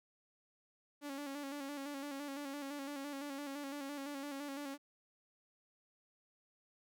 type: tone with vibrato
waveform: sawtooth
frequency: 281.9 Hz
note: C#4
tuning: 29 cents sharp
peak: -38 dBFS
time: 1.01-4.78 s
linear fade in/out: 50 ms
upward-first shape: square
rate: 5.9 Hz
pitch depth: 49 cents each way
effects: none